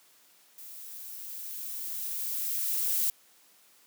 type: noise with level ramp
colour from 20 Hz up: violet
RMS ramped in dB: -46 to -27 dBFS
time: 0.58-3.1 s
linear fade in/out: 2 ms
effects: white hiss -61 dBFS RMS until 3.86 s + high-pass 200 Hz 12 dB/octave